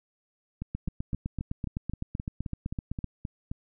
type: two click trains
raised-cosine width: 5 ms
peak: -21 / -19 dBFS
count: 12 / 19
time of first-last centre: 0.62-3.515 / 0.75-3.043 s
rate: 3.8 / 7.85 Hz
effects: none